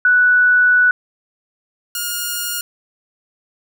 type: tone pair in turn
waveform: sine / 5% pulse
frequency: 1480 / 1426 Hz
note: F#6 / F6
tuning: 0 / +36 cents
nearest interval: minor second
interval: 64 cents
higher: first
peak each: -9 dBFS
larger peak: neither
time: 0.05-0.91 / 1.95-2.61 s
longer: first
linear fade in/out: 2 ms
effects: none